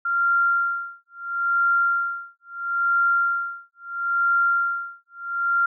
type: tone with tremolo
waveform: sine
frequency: 1386 Hz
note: F6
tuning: 14 cents flat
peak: -16 dBFS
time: 0.05-5.66 s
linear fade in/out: 5 ms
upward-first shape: sine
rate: 0.75 Hz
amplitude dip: 100%
effects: none